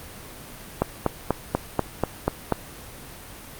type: click train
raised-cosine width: 1 ms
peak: -5 dBFS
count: 8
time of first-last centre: 0.82-2.523 s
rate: 4.11 Hz
effects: pink hiss -41 dBFS RMS until 3.59 s + Opus 32 kbps